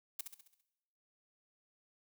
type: noise with echo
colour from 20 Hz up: blue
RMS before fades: -38 dBFS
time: 0.19-0.21 s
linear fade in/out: 5 ms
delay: 67 ms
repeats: 6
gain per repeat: -6 dB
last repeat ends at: 0.612 s
effects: noise-tail reverb RT60 0.9 s tail -17 dB re dry